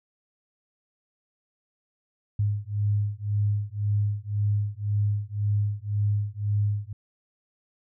sine beating tone pair, 102.4 / 104.3 Hz, G#2 / G#2, -24 / +8 cents, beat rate 1.9 Hz, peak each -26 dBFS, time 2.39-6.93 s, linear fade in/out 5 ms, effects none

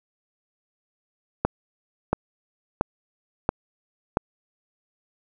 click train, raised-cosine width 1 ms, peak -5 dBFS, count 5, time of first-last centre 1.45-4.171 s, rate 1.47 Hz, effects none

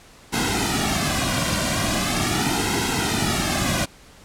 pink noise with flanger, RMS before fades -22 dBFS, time 0.32-3.86 s, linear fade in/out 20 ms, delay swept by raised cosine 1.7 to 2.35 ms, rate 0.4 Hz, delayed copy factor -0.85, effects pink hiss -48 dBFS RMS until 4.24 s + low-pass 10000 Hz 12 dB/octave

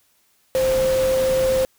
sine tone in noise, 523.3 Hz, C5, in tune, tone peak -16 dBFS, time 0.55-1.65 s, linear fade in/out 0 ms, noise pink, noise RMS -29 dBFS, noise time 0.55-1.65 s, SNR +10 dB, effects white hiss -62 dBFS RMS until 1.78 s

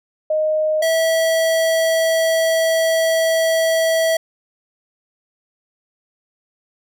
sine / square tone pair in turn, 620 / 651.2 Hz, D#5 / E5, -6 / -21 cents, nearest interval minor second, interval 85 cents, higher second, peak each -15 / -15 dBFS, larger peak neither, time 0.3-0.82 / 0.82-4.17 s, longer second, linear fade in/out 5 ms, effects none

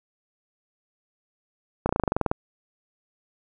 slowing click train, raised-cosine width 1 ms, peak -8 dBFS, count 12, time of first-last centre 1.86-2.315 s, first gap 32 ms, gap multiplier 1.05, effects none

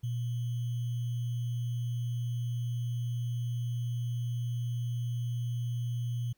sine tone with sample-and-hold, 120 Hz, B2, 49 cents flat, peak -30 dBFS, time 0.03-6.33 s, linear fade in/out 10 ms, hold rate 3150 Hz, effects pink hiss -74 dBFS RMS until 6.37 s

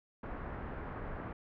pink low-pass noise, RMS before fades -42 dBFS, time 0.23-1.33 s, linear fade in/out 5 ms, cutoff 1700 Hz, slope 24 dB/octave, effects none

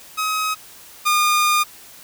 sawtooth tone pair in turn, 1269 / 1215.1 Hz, D#6 / D#6, +34 / -41 cents, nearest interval minor second, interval 75 cents, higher first, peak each -16 / -11 dBFS, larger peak second, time 0.17-0.55 / 1.05-1.64 s, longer second, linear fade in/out 20 ms, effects white hiss -43 dBFS RMS until 2.03 s

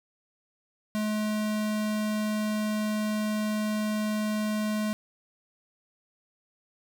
square tone, 213.2 Hz, G#3, 46 cents sharp, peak -27 dBFS, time 0.95-4.93 s, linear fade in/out 0 ms, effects none

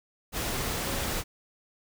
sine tone in noise, 550 Hz, C#5, 14 cents flat, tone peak -41 dBFS, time 0.78-1.06 s, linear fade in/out 50 ms, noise pink, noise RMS -31 dBFS, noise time 0.32-1.24 s, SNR -13 dB, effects none

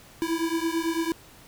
square beating tone pair, 326.1 / 335.1 Hz, E4 / E4, -19 / +29 cents, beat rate 9 Hz, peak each -28 / -29 dBFS, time 0.22-1.12 s, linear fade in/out 0 ms, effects pink hiss -51 dBFS RMS until 1.47 s

